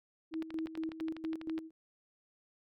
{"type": "tone with tremolo", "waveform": "sine", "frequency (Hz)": 320.8, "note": "E4", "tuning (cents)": -47, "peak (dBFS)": -34, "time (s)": [0.31, 1.71], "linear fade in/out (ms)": 50, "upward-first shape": "square", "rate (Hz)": 4.3, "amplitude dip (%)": 70}
{"type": "click train", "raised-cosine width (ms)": 0.3, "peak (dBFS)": -30, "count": 16, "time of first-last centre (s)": [0.34, 1.58], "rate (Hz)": 12.1}
{"effects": []}